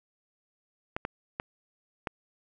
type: clicks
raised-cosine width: 0.5 ms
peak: -16 dBFS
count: 4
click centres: 0.965 / 1.051 / 1.399 / 2.072 s
effects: none